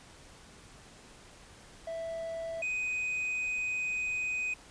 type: tone pair in turn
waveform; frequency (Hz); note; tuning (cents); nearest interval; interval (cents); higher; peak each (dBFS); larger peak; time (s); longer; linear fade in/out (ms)
triangle; 659.3 / 2501; E5 / D#7; 0 / +8; octave + major seventh; 2308; second; -33 / -29; second; 1.87-2.62 / 2.62-4.54; second; 5
effects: pink hiss -54 dBFS RMS until 4.7 s + resampled to 22050 Hz